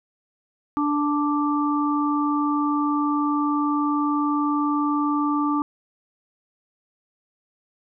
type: harmonic tone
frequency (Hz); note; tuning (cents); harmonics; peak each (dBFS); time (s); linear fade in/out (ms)
293.3; D4; -2; 1 / 3 / 4; -21 / -29 / -25; 0.77-5.62; 0
effects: none